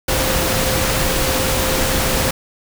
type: tone in noise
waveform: sine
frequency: 523.3 Hz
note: C5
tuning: in tune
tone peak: -24 dBFS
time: 0.08-2.31 s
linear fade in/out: 5 ms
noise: pink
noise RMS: -18 dBFS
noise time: 0.08-2.31 s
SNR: -9 dB
effects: none